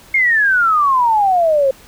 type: exponential sweep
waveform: sine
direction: down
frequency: 2172 to 523.3 Hz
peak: -10 dBFS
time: 0.14-1.71 s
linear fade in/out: 5 ms
effects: pink hiss -43 dBFS RMS until 1.87 s